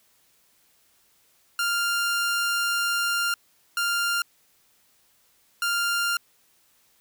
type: tone bursts at uneven times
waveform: sawtooth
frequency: 1396.9 Hz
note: F6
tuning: in tune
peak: -19 dBFS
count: 3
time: 1.59-3.34 / 3.77-4.22 / 5.62-6.17 s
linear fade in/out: 2 ms
effects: white hiss -63 dBFS RMS until 7 s